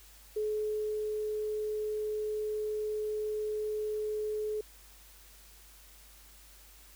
sine tone with ADSR envelope, 426.4 Hz, G#4, 46 cents sharp, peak -29 dBFS, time 0.36-4.61 s, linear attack 8 ms, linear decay 650 ms, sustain -2 dB, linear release 4 ms, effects added 50 Hz sine -57 dBFS peak until 6.95 s + white hiss -57 dBFS RMS until 6.95 s

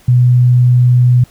sine tone, 123.8 Hz, B2, 5 cents sharp, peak -5 dBFS, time 0.08-1.24 s, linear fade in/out 5 ms, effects pink hiss -46 dBFS RMS until 1.3 s

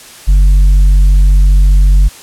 sine tone with tanh clipping, 47.36 Hz, F#1, 41 cents sharp, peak -4 dBFS, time 0.27-2.09 s, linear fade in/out 20 ms, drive 4 dB, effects white hiss -34 dBFS RMS until 2.22 s + low-pass 11000 Hz 12 dB/octave

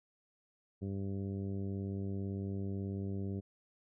harmonic tone, 98.1 Hz, G2, 2 cents sharp, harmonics 1 / 2 / 3 / 4 / 5 / 6 / 7, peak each -38 / -40 / -46 / -46 / -55 / -59 / -63 dBFS, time 0.81-3.41 s, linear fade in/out 20 ms, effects none

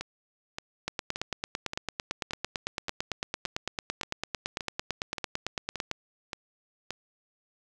two click trains, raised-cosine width 0.2 ms, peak -17 / -13 dBFS, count 13 / 46, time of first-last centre 0.01-6.907 / 0.88-5.914 s, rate 1.74 / 8.94 Hz, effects none

